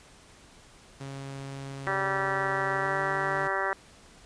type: tone with pitch glide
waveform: sawtooth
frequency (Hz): 136.9 to 145.88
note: C#3 to D3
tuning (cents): -21 to -11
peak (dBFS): -33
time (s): 1-3.48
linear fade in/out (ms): 10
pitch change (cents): +110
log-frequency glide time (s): 2.76-2.96
type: harmonic tone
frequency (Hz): 193.7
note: G3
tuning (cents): -20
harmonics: 2 / 3 / 4 / 5 / 6 / 7 / 8 / 9 / 10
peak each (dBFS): -35 / -35 / -35 / -35 / -35 / -35 / -35 / -35 / -35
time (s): 1.87-3.73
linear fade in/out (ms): 0
effects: pink hiss -54 dBFS RMS until 4.25 s + resampled to 22050 Hz